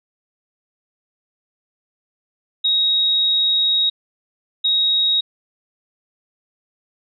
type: tone bursts at uneven times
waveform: sine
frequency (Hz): 3784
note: A#7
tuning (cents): +25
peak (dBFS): -14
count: 2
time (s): 2.64-3.9 / 4.64-5.21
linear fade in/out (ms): 10
effects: none